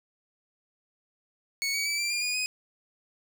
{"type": "tone with pitch steps", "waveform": "20% pulse", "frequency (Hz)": [2217, 2262, 2308, 2356, 2404, 2453, 2503], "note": ["C#7", "C#7", "D7", "D7", "D7", "D#7", "D#7"], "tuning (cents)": [0, 34, -31, 5, 40, -25, 10], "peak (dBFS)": -22, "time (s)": [1.62, 2.46], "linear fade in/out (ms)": 0, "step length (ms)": 120, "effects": []}